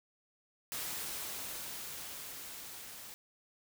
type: noise with level ramp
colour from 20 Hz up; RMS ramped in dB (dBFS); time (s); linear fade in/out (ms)
white; -39 to -49; 0.72-3.14; 0
effects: none